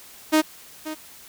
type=tone with echo; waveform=sawtooth; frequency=311.1 Hz; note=D#4; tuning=in tune; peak=-11 dBFS; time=0.32-0.42 s; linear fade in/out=20 ms; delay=530 ms; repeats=1; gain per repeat=-14 dB; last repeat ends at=0.95 s; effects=white hiss -46 dBFS RMS until 1.28 s